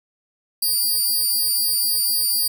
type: tone with amplitude modulation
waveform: 10% pulse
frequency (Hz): 4726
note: D8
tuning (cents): +10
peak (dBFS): -8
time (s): 0.62-2.48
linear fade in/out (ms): 5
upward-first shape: sine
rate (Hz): 245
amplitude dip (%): 70
effects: none